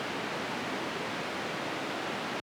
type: band-pass noise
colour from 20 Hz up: pink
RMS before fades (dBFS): -35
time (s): 0-2.4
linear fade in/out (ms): 0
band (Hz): 210 to 3100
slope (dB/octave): 12
effects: high-pass 100 Hz 12 dB/octave